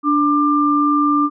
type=tone pair together; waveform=sine; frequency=292.9 / 1190.7 Hz; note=D4 / D6; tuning=-5 / +23 cents; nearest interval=2 octaves; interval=2428 cents; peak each=-15 dBFS; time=0.03-1.3 s; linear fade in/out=50 ms; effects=none